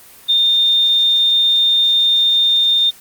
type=tone; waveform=sine; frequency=3630 Hz; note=A#7; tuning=47 cents flat; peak=-10 dBFS; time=0.28-2.91 s; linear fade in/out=20 ms; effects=white hiss -42 dBFS RMS until 3 s + Opus 24 kbps